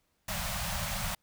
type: band-stop noise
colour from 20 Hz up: pink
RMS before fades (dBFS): -34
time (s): 0.28-1.15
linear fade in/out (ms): 5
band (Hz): 210 to 550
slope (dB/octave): 96
effects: pink hiss -75 dBFS RMS until 1.22 s